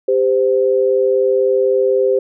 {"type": "tone pair together", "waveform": "sine", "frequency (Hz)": [395.9, 516], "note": ["G4", "C5"], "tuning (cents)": [17, -24], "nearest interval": "perfect fourth", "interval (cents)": 459, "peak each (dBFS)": -14, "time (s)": [0.08, 2.19], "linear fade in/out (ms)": 5, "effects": []}